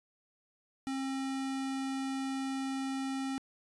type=tone; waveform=square; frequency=268.1 Hz; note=C4; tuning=42 cents sharp; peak=-34 dBFS; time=0.87-3.38 s; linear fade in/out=0 ms; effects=resampled to 24000 Hz